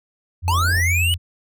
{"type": "tone with vibrato", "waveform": "sine", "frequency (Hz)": 87.31, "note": "F2", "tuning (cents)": 0, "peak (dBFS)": -18, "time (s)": [0.42, 1.18], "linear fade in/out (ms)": 50, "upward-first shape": "triangle", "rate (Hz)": 3.9, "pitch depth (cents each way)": 19}
{"type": "low-pass noise", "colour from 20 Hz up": "pink", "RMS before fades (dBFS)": -35, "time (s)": [0.48, 0.81], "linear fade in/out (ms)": 5, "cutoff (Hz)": 770, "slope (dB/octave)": 24}
{"type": "linear sweep", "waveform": "square", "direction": "up", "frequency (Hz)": [850, 2999], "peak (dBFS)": -19, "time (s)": [0.48, 1.14], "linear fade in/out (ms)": 0}
{"effects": []}